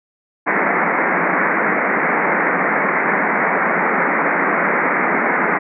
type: band-pass noise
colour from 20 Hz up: white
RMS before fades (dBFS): -17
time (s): 0.46-5.59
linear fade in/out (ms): 20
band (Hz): 160 to 2200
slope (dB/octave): 96
effects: none